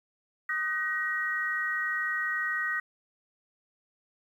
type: tone cluster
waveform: sine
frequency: 1242 / 1514 / 1892 Hz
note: D#6 / F#6 / A#6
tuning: -3 / +39 / +25 cents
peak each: -36 / -34 / -29 dBFS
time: 0.49-2.8 s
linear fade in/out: 5 ms
effects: 10-bit